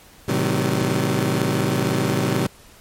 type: chord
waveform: 20% pulse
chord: A diminished seventh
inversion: none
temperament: just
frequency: 110 / 132 / 158.4 / 190.08 Hz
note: A2 / C3 / Eb3 / Gb3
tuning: 0 / +16 / +31 / +47 cents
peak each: -21 / -18 / -20 / -19 dBFS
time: 0.28-2.47 s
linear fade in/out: 5 ms
effects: pink hiss -48 dBFS RMS until 2.8 s + MP3 64 kbps